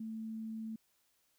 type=tone; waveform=sine; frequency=221.6 Hz; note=A3; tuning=13 cents sharp; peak=-39 dBFS; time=0-0.76 s; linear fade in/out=5 ms; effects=white hiss -75 dBFS RMS until 1.38 s